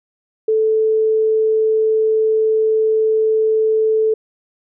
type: tone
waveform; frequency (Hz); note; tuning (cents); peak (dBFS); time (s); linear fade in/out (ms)
sine; 438.2; A4; -7; -12; 0.48-4.14; 5
effects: none